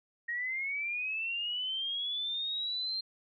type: linear sweep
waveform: sine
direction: up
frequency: 1864.7 to 4186 Hz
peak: -32 dBFS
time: 0.28-3.01 s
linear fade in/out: 10 ms
effects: none